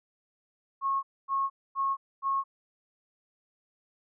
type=tone bursts; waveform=sine; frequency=1091 Hz; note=C#6; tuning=28 cents flat; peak=-25 dBFS; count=4; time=0.81-2.44 s; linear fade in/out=50 ms; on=220 ms; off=250 ms; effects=none